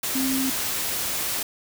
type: tone in noise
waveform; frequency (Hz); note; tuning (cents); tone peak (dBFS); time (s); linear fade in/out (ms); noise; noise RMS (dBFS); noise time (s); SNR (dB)
sine; 264.3; C4; +18; -23; 0.15-0.5; 5; white; -27; 0.03-1.43; +1
effects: none